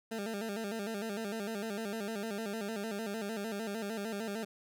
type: tone with vibrato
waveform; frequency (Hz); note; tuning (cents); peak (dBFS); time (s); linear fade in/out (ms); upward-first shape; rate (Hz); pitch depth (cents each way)
20% pulse; 212.6; G#3; +41; -31; 0.11-4.45; 10; square; 6.6; 100
effects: none